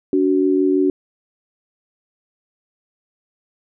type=tone pair together; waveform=sine; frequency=286.7 / 372.8 Hz; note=D4 / F#4; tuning=-42 / +13 cents; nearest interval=perfect fourth; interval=455 cents; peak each=-16 dBFS; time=0.13-0.9 s; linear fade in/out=2 ms; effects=none